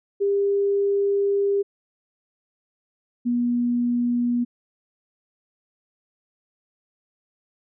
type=tone pair in turn; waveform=sine; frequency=400.2 / 241.4 Hz; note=G4 / B3; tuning=+36 / -39 cents; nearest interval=major sixth; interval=875 cents; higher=first; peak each=-18 / -19 dBFS; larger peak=first; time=0.2-1.63 / 3.25-4.45 s; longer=first; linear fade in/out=20 ms; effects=none